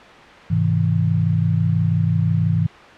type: chord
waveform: sine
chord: Ab augmented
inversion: none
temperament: just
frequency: 103.83 / 129.78 / 162.23 Hz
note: Ab2 / C3 / E3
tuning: 0 / -14 / -27 cents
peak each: -19 / -23 / -18 dBFS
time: 0.5-2.67 s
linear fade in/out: 10 ms
effects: white hiss -40 dBFS RMS until 2.97 s + low-pass 2000 Hz 12 dB/octave